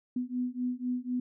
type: beating tone pair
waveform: sine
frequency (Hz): 246.9 / 250.9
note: B3 / B3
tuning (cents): 0 / +28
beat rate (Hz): 4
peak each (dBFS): -33 / -33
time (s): 0.16-1.2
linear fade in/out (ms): 5
effects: none